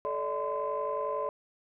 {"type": "tone cluster", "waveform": "sine", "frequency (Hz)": [434.7, 578, 629, 1026], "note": ["A4", "D5", "D#5", "C6"], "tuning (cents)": [-21, -28, 19, -34], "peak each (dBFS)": [-35, -33, -38, -33], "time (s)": [0.05, 1.29], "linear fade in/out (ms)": 0, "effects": ["tanh soft clip ceiling -22 dBFS"]}